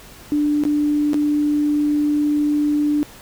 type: tone with dropouts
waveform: sine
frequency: 295.5 Hz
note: D4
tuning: 11 cents sharp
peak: -15 dBFS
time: 0.32-3.03 s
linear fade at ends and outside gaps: 0 ms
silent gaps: 0.637-0.652 / 1.133-1.143 s
effects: pink hiss -42 dBFS RMS until 3.21 s